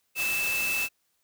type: tone in noise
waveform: sine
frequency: 2633 Hz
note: E7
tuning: 3 cents flat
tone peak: -26 dBFS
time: 0.15-0.89 s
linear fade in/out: 50 ms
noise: white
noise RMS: -33 dBFS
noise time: 0.15-0.89 s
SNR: +4 dB
effects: white hiss -73 dBFS RMS until 1.23 s